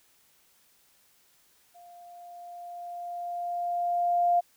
sine tone with level ramp, 700 Hz, F5, 4 cents sharp, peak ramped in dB -49 to -19 dBFS, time 1.74-4.41 s, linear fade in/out 20 ms, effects white hiss -64 dBFS RMS until 4.56 s

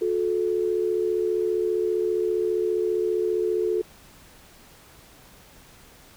sine tone pair together, 360 / 435 Hz, F#4 / A4, -47 / -20 cents, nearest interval minor third, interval 327 cents, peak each -24 dBFS, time 0.01-3.82 s, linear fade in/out 10 ms, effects pink hiss -51 dBFS RMS until 6.16 s

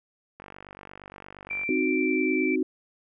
click train, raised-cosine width 0.5 ms, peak -27 dBFS, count 61, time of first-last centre 0.4-1.635 s, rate 48.6 Hz
sine tone with pitch glide, 2349 to 2330 Hz, D7 to D7, 0 to -14 cents, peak -28 dBFS, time 1.5-2.56 s, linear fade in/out 10 ms, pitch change -14 cents, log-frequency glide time 1.79-2.4 s
sine chord, C diminished, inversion none, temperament equal, 261.6 / 311.1 / 370 Hz, C4 / Eb4 / Gb4, 0 / 0 / 0 cents, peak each -27 dBFS, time 1.69-2.63 s, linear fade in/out 2 ms
effects none

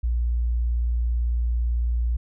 sine tone, 59 Hz, A#1, 22 cents sharp, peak -20 dBFS, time 0.03-2.17 s, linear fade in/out 10 ms, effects none

